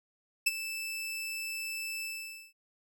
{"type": "tone with ADSR envelope", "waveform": "sawtooth", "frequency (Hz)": 2637, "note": "E7", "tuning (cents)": 0, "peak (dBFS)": -18, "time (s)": [0.46, 2.53], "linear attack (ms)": 11, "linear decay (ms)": 27, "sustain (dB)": -14, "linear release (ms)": 500, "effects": []}